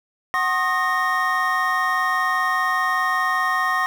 triangle tone cluster, 746 / 1074 / 1239 / 1853 Hz, F#5 / C6 / D#6 / A#6, +14 / +45 / -8 / -11 cents, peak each -25 / -21 / -23 / -21 dBFS, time 0.34-3.86 s, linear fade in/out 0 ms, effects 7-bit

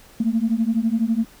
sine beating tone pair, 220.3 / 232.3 Hz, A3 / A#3, +2 / -6 cents, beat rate 12 Hz, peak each -20 dBFS, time 0.2-1.25 s, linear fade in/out 5 ms, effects tanh soft clip ceiling -10 dBFS + pink hiss -49 dBFS RMS until 1.4 s

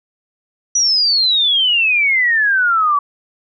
sine exponential sweep, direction down, 5920 to 1128 Hz, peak -11 dBFS, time 0.75-2.99 s, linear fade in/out 5 ms, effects none

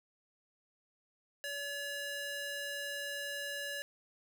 square tone with high-pass filter, 569 Hz, C#5, 45 cents sharp, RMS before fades -40 dBFS, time 1.44-3.82 s, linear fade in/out 0 ms, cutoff 1200 Hz, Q 1.3, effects none

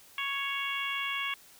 harmonic tone, 555 Hz, C#5, 2 cents sharp, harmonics 2 / 3 / 4 / 5 / 6, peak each -37 / -40 / -35 / -36 / -39 dBFS, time 0.18-1.34 s, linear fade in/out 2 ms, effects white hiss -56 dBFS RMS until 1.59 s

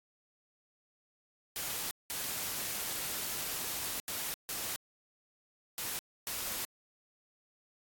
white noise bursts at uneven times, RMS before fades -37 dBFS, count 6, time 1.56-1.91 / 2.1-4 / 4.08-4.34 / 4.49-4.76 / 5.78-5.99 / 6.27-6.65 s, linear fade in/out 0 ms, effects AAC 64 kbps

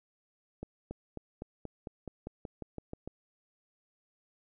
accelerating click train, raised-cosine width 2 ms, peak -26 dBFS, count 13, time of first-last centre 0.63-3.076 s, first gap 280 ms, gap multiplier 0.94, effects none

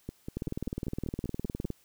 two click trains, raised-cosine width 3 ms, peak -20 / -23 dBFS, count 27 / 9, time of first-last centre 0.37-1.703 / 0.09-1.646 s, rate 19.5 / 5.14 Hz, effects white hiss -65 dBFS RMS until 1.84 s

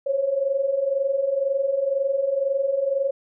sine tone pair together, 530 / 552 Hz, C5 / C#5, +22 / -7 cents, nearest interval minor second, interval 71 cents, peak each -26 / -21 dBFS, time 0.06-3.11 s, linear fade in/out 10 ms, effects none

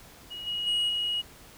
sine tone with level steps, 2897 Hz, F#7, 37 cents flat, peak -36 / -28 / -21 / -25 dBFS, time 0.3-1.22 s, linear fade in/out 20 ms, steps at 0.46 / 0.66 / 0.88 s, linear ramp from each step 20 ms, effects tanh soft clip ceiling -23 dBFS + pink hiss -51 dBFS RMS until 1.57 s

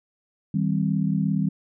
sine chord, C minor, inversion first, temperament equal with one note detuned, 158.65 / 196 / 261.6 Hz, Eb3 / G3 / C4, +34 / 0 / 0 cents, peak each -24 / -23 / -29 dBFS, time 0.54-1.49 s, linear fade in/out 5 ms, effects none

